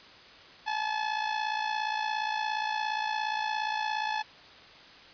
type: tone with amplitude modulation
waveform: sawtooth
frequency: 861 Hz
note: A5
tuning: 38 cents flat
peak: -22 dBFS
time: 0.66-4.23 s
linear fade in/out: 20 ms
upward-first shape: sine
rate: 57.2 Hz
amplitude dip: 65%
effects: white hiss -51 dBFS RMS until 5.13 s + resampled to 11025 Hz